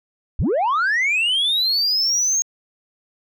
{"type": "linear sweep", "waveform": "sine", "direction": "up", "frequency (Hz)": [30.87, 6570], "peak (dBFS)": -14, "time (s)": [0.39, 2.42], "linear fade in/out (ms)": 0, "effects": ["tanh soft clip ceiling -15 dBFS"]}